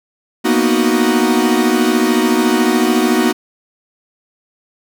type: chord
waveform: 45% pulse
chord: B major seventh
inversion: third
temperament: equal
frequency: 233.1 / 246.9 / 311.1 / 370 Hz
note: A#3 / B3 / D#4 / F#4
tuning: 0 / 0 / 0 / 0 cents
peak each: -17 dBFS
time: 0.44-3.33 s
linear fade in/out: 20 ms
effects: none